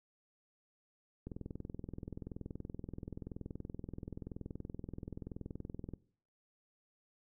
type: click train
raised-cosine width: 3 ms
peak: -30 dBFS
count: 99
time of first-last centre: 1.27-5.937 s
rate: 21 Hz
effects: noise-tail reverb RT60 0.5 s tail -20 dB re dry